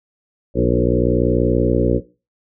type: harmonic tone with a mistuned harmonic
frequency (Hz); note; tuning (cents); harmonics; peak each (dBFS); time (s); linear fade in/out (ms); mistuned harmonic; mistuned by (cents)
60.4; B1; -38; 1 / 2 / 3 / 4 / 5 / 6 / 7 / 8 / 9; -22 / -22 / -22 / -22 / -22 / -22 / -22 / -22 / -22; 0.54-2.01; 50; 6; -28
effects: noise-tail reverb RT60 0.3 s tail -17 dB re dry